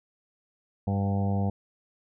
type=harmonic tone with a mistuned harmonic; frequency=99 Hz; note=G2; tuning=18 cents sharp; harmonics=1 / 2 / 3 / 4 / 5 / 6 / 7 / 8 / 9; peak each=-26 / -28 / -43 / -43 / -38 / -44 / -38 / -40 / -47 dBFS; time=0.87-1.5 s; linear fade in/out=5 ms; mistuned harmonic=7; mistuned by=+17 cents; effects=none